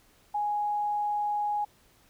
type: tone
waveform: sine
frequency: 830.6 Hz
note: G#5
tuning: in tune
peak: -26 dBFS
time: 0.34-1.65 s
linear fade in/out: 10 ms
effects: pink hiss -62 dBFS RMS until 2.09 s